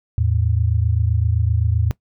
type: tone pair together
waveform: sine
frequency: 81.9 / 109.64 Hz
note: E2 / A2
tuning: -11 / -6 cents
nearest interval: perfect fourth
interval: 505 cents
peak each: -18 dBFS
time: 0.18-1.91 s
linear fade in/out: 0 ms
effects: noise-tail reverb RT60 0.1 s tail -20 dB re dry